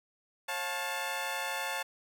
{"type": "tone cluster", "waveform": "15% pulse", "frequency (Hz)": [544, 708, 877], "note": ["C#5", "F5", "A5"], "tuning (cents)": [-33, 23, -6], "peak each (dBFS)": [-33, -33, -29], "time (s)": [0.48, 1.83], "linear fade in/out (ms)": 10, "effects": []}